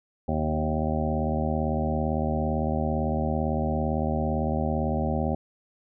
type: harmonic tone with a mistuned harmonic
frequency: 77.8 Hz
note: D#2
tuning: in tune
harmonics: 1 / 2 / 3 / 4 / 5 / 7 / 8 / 9 / 10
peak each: -29 / -31 / -29 / -37 / -36 / -33 / -35 / -36 / -34 dBFS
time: 0.28-5.35 s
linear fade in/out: 5 ms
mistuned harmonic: 2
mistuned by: -18 cents
effects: none